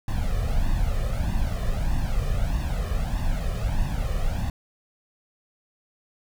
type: noise with flanger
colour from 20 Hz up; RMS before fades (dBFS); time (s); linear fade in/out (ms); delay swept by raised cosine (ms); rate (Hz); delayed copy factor
brown; -24; 0.08-4.5; 2; 1.1 to 1.69; 1.6; +0.8
effects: none